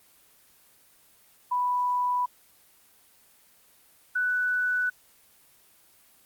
sine tone pair in turn, 987.8 / 1487.7 Hz, B5 / F#6, 0 / +9 cents, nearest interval perfect fifth, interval 709 cents, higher second, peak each -23 dBFS, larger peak neither, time 1.51-2.26 / 4.15-4.9 s, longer neither, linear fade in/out 10 ms, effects white hiss -59 dBFS RMS until 6.25 s + Opus 24 kbps

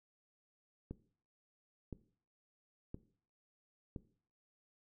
click train, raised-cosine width 3 ms, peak -30 dBFS, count 4, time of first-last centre 0.91-3.962 s, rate 0.983 Hz, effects noise-tail reverb RT60 0.5 s tail -17 dB re dry

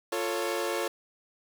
sawtooth chord, F augmented, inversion none, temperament equal with one note detuned, 349.2 / 444.3 / 554.4 Hz, F4 / A4 / C#5, 0 / +17 / 0 cents, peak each -29 dBFS, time 0.12-0.88 s, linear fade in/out 5 ms, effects 8-bit

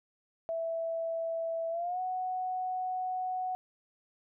sine tone with pitch glide, 659.3 to 740 Hz, E5 to F#5, 0 to 0 cents, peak -31 dBFS, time 0.49-3.55 s, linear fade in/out 0 ms, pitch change +200 cents, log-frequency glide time 1.7-2 s, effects none

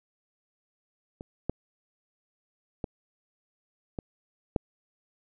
clicks, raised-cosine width 2 ms, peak -26 / -14 / -18 / -20 / -11 dBFS, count 5, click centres 1.209 / 1.496 / 2.842 / 3.988 / 4.562 s, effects none

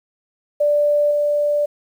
sine tone with level steps, 587.3 Hz, D5, in tune, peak -13 / -15 dBFS, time 0.6-1.66 s, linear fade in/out 10 ms, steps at 1.11 s, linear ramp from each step 2 ms, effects 8-bit

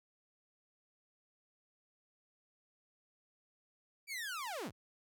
sawtooth linear sweep, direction down, 2349 to 39.86 Hz, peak -36 dBFS, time 4.07-4.72 s, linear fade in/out 50 ms, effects none

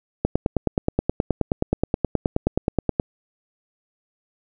click train, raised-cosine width 2 ms, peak -5 dBFS, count 27, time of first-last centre 0.25-2.998 s, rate 9.46 Hz, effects none

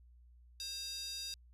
square tone with high-pass filter, 533 Hz, C5, 32 cents sharp, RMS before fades -43 dBFS, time 0.6-1.34 s, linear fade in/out 0 ms, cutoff 4400 Hz, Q 5.5, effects added 60 Hz sine -58 dBFS peak until 1.53 s + resampled to 32000 Hz

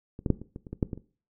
clicks, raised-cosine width 3 ms, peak -26 / -14 / -8 / -27 / -25 / -29 / -22 / -11 / -20 / -29 dBFS, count 10, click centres 0.191 / 0.262 / 0.303 / 0.416 / 0.561 / 0.668 / 0.73 / 0.828 / 0.932 / 0.976 s, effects noise-tail reverb RT60 0.4 s tail -18 dB re dry

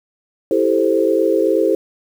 sine chord, A minor seventh, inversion second, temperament equal, 329.6 / 392 / 440 / 523.3 Hz, E4 / G4 / A4 / C5, 0 / 0 / 0 / 0 cents, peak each -18 dBFS, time 0.51-1.75 s, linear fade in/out 2 ms, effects 7-bit

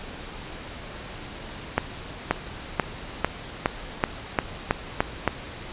accelerating click train, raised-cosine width 0.5 ms, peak -4 dBFS, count 10, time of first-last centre 1.78-5.277 s, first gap 530 ms, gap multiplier 0.92, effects pink hiss -38 dBFS RMS until 5.72 s + resampled to 8000 Hz

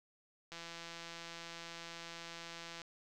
click train, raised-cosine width 0.2 ms, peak -30 dBFS, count 387, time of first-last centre 0.52-2.818 s, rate 168 Hz, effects none

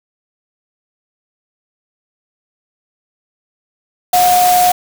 sine tone in noise, 721 Hz, F#5, 45 cents flat, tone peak -8 dBFS, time 4.13-4.72 s, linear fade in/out 5 ms, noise white, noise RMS -18 dBFS, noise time 4.13-4.72 s, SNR +7 dB, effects none

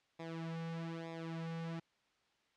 sawtooth tone with flanger, 164.81 Hz, E3, in tune, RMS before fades -43 dBFS, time 0.19-1.8 s, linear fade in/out 10 ms, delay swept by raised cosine 0.67 to 3.17 ms, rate 1.1 Hz, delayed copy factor -0.85, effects white hiss -75 dBFS RMS until 2.56 s + low-pass 4000 Hz 12 dB/octave

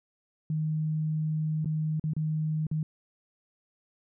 sine tone with dropouts, 155.56 Hz, D#3, in tune, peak -26 dBFS, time 0.5-2.83 s, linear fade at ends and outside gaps 2 ms, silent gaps 1.646-1.657 / 1.997-2.039 / 2.135-2.165 / 2.668-2.713 s, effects none

